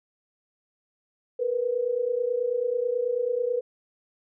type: tone pair together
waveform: sine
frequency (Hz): 466.2 / 495.4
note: A#4 / B4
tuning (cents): 0 / +5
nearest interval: minor second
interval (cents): 105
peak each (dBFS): -28 / -25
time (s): 1.39-3.61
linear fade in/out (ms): 10
effects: none